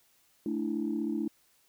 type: chord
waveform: sine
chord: A suspended fourth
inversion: none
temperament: equal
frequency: 220 / 293.7 / 329.6 Hz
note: A3 / D4 / E4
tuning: 0 / 0 / 0 cents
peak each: -33 dBFS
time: 0.46-1.28 s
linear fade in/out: 2 ms
effects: tanh soft clip ceiling -21 dBFS + white hiss -67 dBFS RMS until 1.68 s